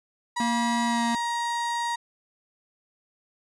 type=tone with pitch glide; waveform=35% pulse; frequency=964 to 943.1 Hz; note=B5 to A#5; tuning=-42 to +20 cents; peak=-24 dBFS; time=0.36-1.96 s; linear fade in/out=10 ms; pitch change=-38 cents; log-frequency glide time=0.86-1.04 s
type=tone; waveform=square; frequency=233.1 Hz; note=A#3; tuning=in tune; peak=-26 dBFS; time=0.4-1.15 s; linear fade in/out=2 ms
effects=resampled to 22050 Hz